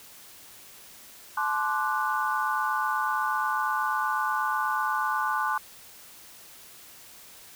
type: chord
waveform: sine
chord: D dominant seventh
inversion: second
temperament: equal with one note detuned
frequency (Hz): 862.4 / 1046.5 / 1174.7 / 1480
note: A5 / C6 / D6 / F#6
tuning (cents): -35 / 0 / 0 / 0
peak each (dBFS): -30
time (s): 1.37-5.58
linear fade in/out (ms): 5
effects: white hiss -49 dBFS RMS until 7.55 s